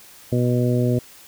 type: harmonic tone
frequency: 122.8 Hz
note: B2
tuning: 9 cents flat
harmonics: 1 / 2 / 3 / 4 / 5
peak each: -19 / -22 / -25 / -27 / -29 dBFS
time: 0.32-0.99 s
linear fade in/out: 5 ms
effects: white hiss -46 dBFS RMS until 1.27 s